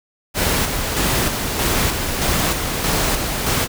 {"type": "noise with tremolo", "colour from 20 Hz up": "pink", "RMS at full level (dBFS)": -18, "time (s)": [0.34, 3.68], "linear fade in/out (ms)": 50, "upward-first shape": "square", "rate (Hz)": 1.6, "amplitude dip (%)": 40, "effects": []}